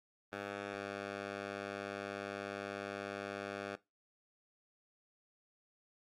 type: tone with band-pass filter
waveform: 10% pulse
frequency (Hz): 100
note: G2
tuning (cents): +35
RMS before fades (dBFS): -43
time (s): 0.32-3.76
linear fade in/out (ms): 10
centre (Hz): 1200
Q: 0.57
effects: noise-tail reverb RT60 0.2 s tail -18 dB re dry + Opus 24 kbps